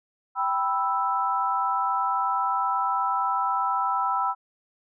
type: chord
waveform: sine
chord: E minor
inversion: first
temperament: equal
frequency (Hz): 784 / 987.8 / 1318.5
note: G5 / B5 / E6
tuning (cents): 0 / 0 / 0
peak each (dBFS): -28 / -26 / -26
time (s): 0.35-4.35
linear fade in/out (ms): 50
effects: none